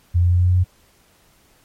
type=tone with pitch steps; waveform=sine; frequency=87.31 / 88.02 / 88.73 / 89.45 / 90.18 / 90.91 Hz; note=F2 / F2 / F2 / F2 / F#2 / F#2; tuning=0 / +14 / +28 / +42 / -44 / -30 cents; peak=-12 dBFS; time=0.14-0.644 s; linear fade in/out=20 ms; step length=84 ms; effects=pink hiss -56 dBFS RMS until 1.64 s + MP3 64 kbps